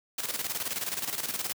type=noise with tremolo; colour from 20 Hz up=white; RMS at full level=-31 dBFS; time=0.18-1.53 s; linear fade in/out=5 ms; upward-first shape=square; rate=19 Hz; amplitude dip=65%; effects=high-pass 100 Hz 12 dB/octave